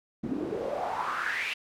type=noise with band-pass filter sweep; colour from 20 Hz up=pink; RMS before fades=-32 dBFS; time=0.23-1.54 s; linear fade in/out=10 ms; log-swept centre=230 to 2700 Hz; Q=5.3; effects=none